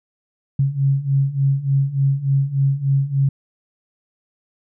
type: beating tone pair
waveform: sine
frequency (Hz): 135.6 / 139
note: C#3 / C#3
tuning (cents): -38 / +5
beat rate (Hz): 3.4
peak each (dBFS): -20 / -17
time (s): 0.59-3.29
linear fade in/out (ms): 5
effects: none